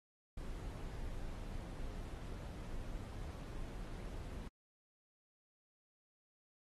brown noise, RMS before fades -45 dBFS, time 0.37-4.48 s, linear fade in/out 5 ms, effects AAC 32 kbps

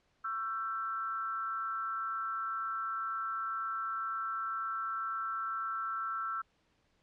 sine tone with amplitude modulation, 1336 Hz, E6, 23 cents sharp, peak -30 dBFS, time 0.24-6.42 s, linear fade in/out 10 ms, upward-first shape sine, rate 222 Hz, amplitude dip 75%, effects pink hiss -73 dBFS RMS until 7.02 s + low-pass 5000 Hz 12 dB/octave

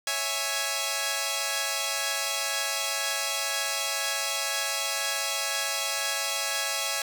5% pulse chord, C# minor, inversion none, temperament equal, 554.4 / 659.3 / 830.6 Hz, C#5 / E5 / G#5, 0 / 0 / 0 cents, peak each -21 / -20 / -19 dBFS, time 0.07-7.02 s, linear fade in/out 2 ms, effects none

